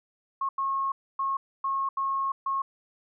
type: tone bursts at uneven times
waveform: sine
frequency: 1087 Hz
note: C#6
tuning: 34 cents flat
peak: -25 dBFS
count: 6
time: 0.41-0.49 / 0.58-0.92 / 1.19-1.37 / 1.64-1.89 / 1.97-2.32 / 2.46-2.62 s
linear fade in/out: 5 ms
effects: none